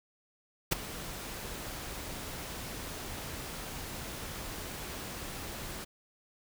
pink noise with ADSR envelope, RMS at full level -24 dBFS, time 0.71-5.85 s, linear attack 15 ms, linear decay 12 ms, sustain -17 dB, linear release 16 ms, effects none

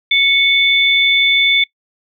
sine tone pair together, 2217 / 3519 Hz, C#7 / A7, 0 / 0 cents, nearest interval minor sixth, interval 800 cents, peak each -12 dBFS, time 0.11-1.64 s, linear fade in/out 5 ms, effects noise-tail reverb RT60 0.1 s tail -24 dB re dry

